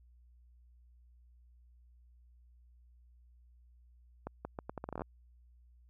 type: accelerating click train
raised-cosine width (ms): 1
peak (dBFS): -25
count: 13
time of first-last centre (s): 4.27-5.019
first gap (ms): 180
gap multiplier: 0.77
effects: added 60 Hz sine -59 dBFS peak until 5.89 s